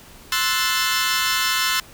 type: chord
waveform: 15% pulse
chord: F# half-diminished seventh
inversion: second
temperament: equal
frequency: 1046.5 / 1318.5 / 1480 / 1760 Hz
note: C6 / E6 / F#6 / A6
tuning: 0 / 0 / 0 / 0 cents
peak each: -18 dBFS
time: 0.32-1.8 s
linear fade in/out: 2 ms
effects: pink hiss -45 dBFS RMS until 1.93 s